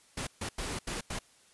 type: noise bursts at uneven times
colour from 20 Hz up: pink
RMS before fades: -36 dBFS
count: 5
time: 0.17-0.27 / 0.41-0.49 / 0.58-0.79 / 0.87-1.01 / 1.1-1.19 s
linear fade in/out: 5 ms
effects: white hiss -62 dBFS RMS until 1.53 s + resampled to 24000 Hz